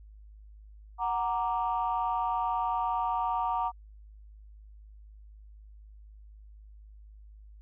sine chord, Gb augmented, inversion none, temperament equal, 740 / 932.3 / 1174.7 Hz, Gb5 / Bb5 / D6, 0 / 0 / 0 cents, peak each -31 / -29 / -33 dBFS, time 0.98-3.72 s, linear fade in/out 50 ms, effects tanh soft clip ceiling -19 dBFS + added 52 Hz sine -48 dBFS peak until 7.61 s

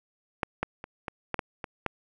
clicks, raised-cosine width 0.5 ms, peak -11 / -12 / -23 / -18 / -13 / -13 / -19 / -12 dBFS, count 8, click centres 0.432 / 0.63 / 0.841 / 1.082 / 1.343 / 1.392 / 1.642 / 1.863 s, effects none

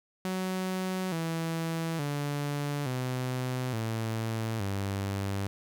sawtooth tone with pitch steps, 186.4 / 164.16 / 144.57 / 127.31 / 112.12 / 98.74 Hz, F#3 / E3 / D3 / C3 / A2 / G2, +13 / -7 / -27 / -47 / +33 / +13 cents, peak -26 dBFS, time 0.25-5.47 s, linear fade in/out 0 ms, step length 870 ms, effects none

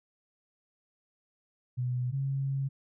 sine tone pair in turn, 124.7 / 136.43 Hz, B2 / C#3, +17 / -27 cents, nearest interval major second, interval 156 cents, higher second, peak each -28 dBFS, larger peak neither, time 1.77-2.12 / 2.12-2.69 s, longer second, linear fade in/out 20 ms, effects none

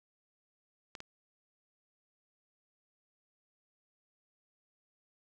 clicks, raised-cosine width 0.2 ms, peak -26 dBFS, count 2, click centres 0.952 / 1.004 s, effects none

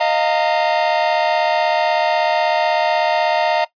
45% pulse chord, Eb suspended second, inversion none, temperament equal with one note detuned, 622.3 / 698.5 / 915.3 Hz, Eb5 / F5 / Bb5, 0 / 0 / -32 cents, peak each -19 dBFS, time 0-3.65 s, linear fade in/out 10 ms, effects noise-tail reverb RT60 0.1 s tail -17 dB re dry + resampled to 11025 Hz

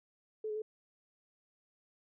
sine tone with pitch steps, 433.5 / 424.5 / 433.1 Hz, A4 / G#4 / A4, -26 / +38 / -27 cents, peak -35 dBFS, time 0.44-0.62 s, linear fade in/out 5 ms, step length 60 ms, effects none

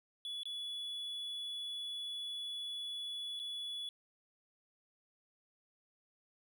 triangle tone with dropouts, 3413 Hz, G#7, 47 cents sharp, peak -38 dBFS, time 0.25-3.89 s, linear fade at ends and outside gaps 1 ms, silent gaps 0.433-0.455 / 3.393-3.398 s, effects none

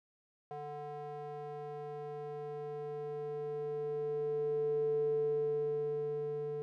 square tone with band-pass filter sweep, 147.3 Hz, D3, 6 cents sharp, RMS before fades -37 dBFS, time 0.51-6.62 s, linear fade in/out 0 ms, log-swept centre 630 to 390 Hz, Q 8.5, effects none

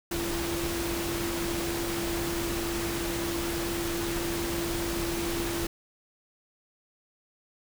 sine tone in noise, 340 Hz, F4, 46 cents flat, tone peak -31 dBFS, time 0.11-5.67 s, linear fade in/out 5 ms, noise pink, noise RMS -33 dBFS, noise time 0.11-5.67 s, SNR -1 dB, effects none

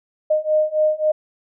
sine beating tone pair, 614 / 617.7 Hz, D#5 / D#5, -23 / -13 cents, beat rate 3.7 Hz, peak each -19 / -18 dBFS, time 0.3-1.12 s, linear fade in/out 10 ms, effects none

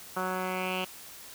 10% pulse tone with low-pass filter sweep, 185.1 Hz, F#3, 1 cent sharp, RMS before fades -32 dBFS, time 0.16-0.85 s, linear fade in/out 10 ms, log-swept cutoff 1400 to 3000 Hz, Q 4, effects white hiss -47 dBFS RMS until 1.34 s

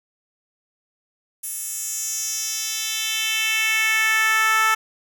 10% pulse tone with high-pass filter sweep, 440 Hz, A4, in tune, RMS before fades -22 dBFS, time 1.43-4.75 s, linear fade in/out 10 ms, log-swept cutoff 10000 to 1200 Hz, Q 2.2, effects none

